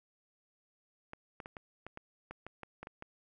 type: clicks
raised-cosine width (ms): 0.5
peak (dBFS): -29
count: 12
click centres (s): 1.134 / 1.402 / 1.459 / 1.568 / 1.866 / 1.974 / 2.31 / 2.466 / 2.633 / 2.83 / 2.871 / 3.024
effects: none